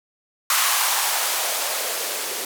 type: noise with band-pass filter sweep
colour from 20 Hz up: violet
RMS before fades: -23 dBFS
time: 0.5-2.45 s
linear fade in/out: 2 ms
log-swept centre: 1100 to 380 Hz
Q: 2.2
effects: none